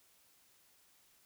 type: silence
effects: white hiss -68 dBFS RMS until 1.25 s